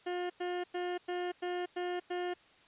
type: tone bursts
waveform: 30% pulse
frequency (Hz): 356.5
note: F4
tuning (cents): +36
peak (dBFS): -31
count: 7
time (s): 0.06-2.34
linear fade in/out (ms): 10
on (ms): 240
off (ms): 100
effects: white hiss -62 dBFS RMS until 2.67 s + resampled to 8000 Hz